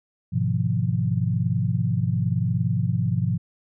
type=chord; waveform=sine; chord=F half-diminished seventh; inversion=first; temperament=just; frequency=104.77 / 125.72 / 157.15 / 174.61 Hz; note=Ab2 / Cb3 / Eb3 / F3; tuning=+16 / +31 / +18 / 0 cents; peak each=-25 / -24 / -29 / -26 dBFS; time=0.32-3.38 s; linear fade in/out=20 ms; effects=none